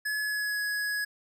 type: tone with pitch glide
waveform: square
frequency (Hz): 1703 to 1675.7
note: G#6 to G#6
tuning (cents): +43 to +15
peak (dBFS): -29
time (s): 0.05-1.05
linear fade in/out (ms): 10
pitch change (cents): -28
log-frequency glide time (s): 0.21-0.62
effects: none